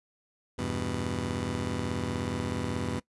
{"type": "chord", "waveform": "15% pulse", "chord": "E minor", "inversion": "none", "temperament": "just", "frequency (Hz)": [82.41, 98.89, 123.61], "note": ["E2", "G2", "B2"], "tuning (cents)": [0, 16, 2], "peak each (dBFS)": -29, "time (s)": [0.58, 3], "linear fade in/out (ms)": 10, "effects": ["noise-tail reverb RT60 0.1 s tail -20 dB re dry", "resampled to 24000 Hz"]}